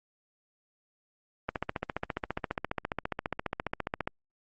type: click train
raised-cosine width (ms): 0.5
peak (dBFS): -15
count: 39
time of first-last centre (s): 1.49-4.075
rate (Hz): 14.7
effects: Opus 24 kbps